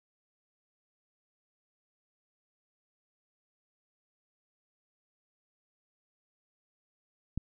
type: click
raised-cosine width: 5 ms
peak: -20 dBFS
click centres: 7.376 s
effects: none